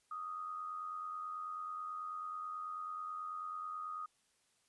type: tone with amplitude modulation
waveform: sine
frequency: 1244.5 Hz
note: D#6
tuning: in tune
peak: -38 dBFS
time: 0.11-4.06 s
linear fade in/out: 5 ms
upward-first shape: sine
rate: 89.2 Hz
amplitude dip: 50%
effects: white hiss -75 dBFS RMS until 4.68 s + resampled to 24000 Hz